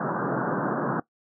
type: band-pass noise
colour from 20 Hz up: pink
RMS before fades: -27 dBFS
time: 0-1 s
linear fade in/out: 5 ms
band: 130 to 1600 Hz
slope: 96 dB/octave
effects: noise-tail reverb RT60 0.1 s tail -19 dB re dry